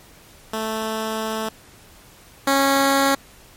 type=tone pair in turn; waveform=10% pulse; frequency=220 / 274.6 Hz; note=A3 / C#4; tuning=0 / -16 cents; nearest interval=major third; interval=384 cents; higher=second; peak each=-15 / -7 dBFS; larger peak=second; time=0.53-1.49 / 2.47-3.15 s; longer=first; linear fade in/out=5 ms; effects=pink hiss -48 dBFS RMS until 3.56 s + MP3 64 kbps